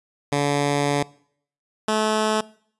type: tone pair in turn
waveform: 10% pulse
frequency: 143.6 / 216.2 Hz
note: D3 / A3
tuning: -39 / -30 cents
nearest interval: perfect fifth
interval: 709 cents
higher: second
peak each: -11 dBFS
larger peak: neither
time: 0.32-1.03 / 1.88-2.41 s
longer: first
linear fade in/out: 5 ms
effects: noise-tail reverb RT60 0.6 s tail -22 dB re dry + resampled to 24000 Hz